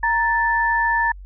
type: tone pair together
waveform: sine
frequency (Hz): 932.3 / 1759.9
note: A#5 / A6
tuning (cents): 0 / 0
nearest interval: major seventh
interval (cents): 1100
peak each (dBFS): -19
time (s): 0.03-1.12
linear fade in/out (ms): 5
effects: added 47 Hz sine -35 dBFS peak until 1.25 s